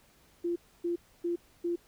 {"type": "tone bursts", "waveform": "sine", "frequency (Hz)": 344.9, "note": "F4", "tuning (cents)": -22, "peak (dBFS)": -28, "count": 4, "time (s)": [0.44, 1.76], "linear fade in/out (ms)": 10, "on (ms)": 120, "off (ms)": 280, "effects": ["pink hiss -63 dBFS RMS until 1.87 s"]}